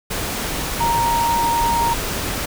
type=tone in noise; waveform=sine; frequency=932.3 Hz; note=A#5; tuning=in tune; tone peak=-16 dBFS; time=0.8-1.94 s; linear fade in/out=10 ms; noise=pink; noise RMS=-24 dBFS; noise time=0.1-2.46 s; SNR=+5 dB; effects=none